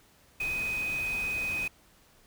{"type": "tone in noise", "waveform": "sine", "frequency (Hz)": 2508, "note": "D#7", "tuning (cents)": 13, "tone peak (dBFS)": -29, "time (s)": [0.4, 1.68], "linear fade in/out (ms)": 5, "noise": "pink", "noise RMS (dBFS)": -42, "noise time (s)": [0.4, 1.68], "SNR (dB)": 10, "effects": ["pink hiss -61 dBFS RMS until 2.26 s"]}